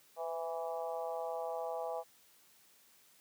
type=harmonic tone with a mistuned harmonic; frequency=164.81 Hz; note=E3; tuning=in tune; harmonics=3 / 4 / 5 / 6 / 7; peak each=-41 / -40 / -42 / -49 / -50 dBFS; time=0.16-2.04 s; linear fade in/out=50 ms; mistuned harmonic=3; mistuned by=+27 cents; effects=white hiss -65 dBFS RMS until 3.2 s + high-pass 100 Hz 12 dB/octave